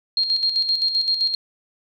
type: tone with tremolo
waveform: sine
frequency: 4227 Hz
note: C8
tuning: 17 cents sharp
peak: -16 dBFS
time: 0.17-1.35 s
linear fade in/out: 2 ms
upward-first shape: square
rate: 7.7 Hz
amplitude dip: 55%
effects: none